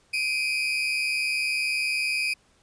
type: tone pair together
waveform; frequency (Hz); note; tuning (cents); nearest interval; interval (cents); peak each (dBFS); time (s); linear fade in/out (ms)
35% pulse; 2360 / 2500; D7 / D#7; +8 / +8; minor second; 100; -26 / -24; 0.13-2.34; 10
effects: pink hiss -62 dBFS RMS until 2.62 s + resampled to 22050 Hz